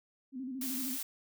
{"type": "tone with vibrato", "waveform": "sine", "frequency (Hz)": 259.7, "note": "C4", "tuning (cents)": -13, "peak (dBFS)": -37, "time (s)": [0.32, 0.98], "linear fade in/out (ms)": 50, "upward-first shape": "square", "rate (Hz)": 13, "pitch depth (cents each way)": 67}
{"type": "noise", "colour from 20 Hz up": "blue", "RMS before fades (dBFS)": -38, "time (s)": [0.61, 1.03], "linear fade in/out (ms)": 5}
{"effects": []}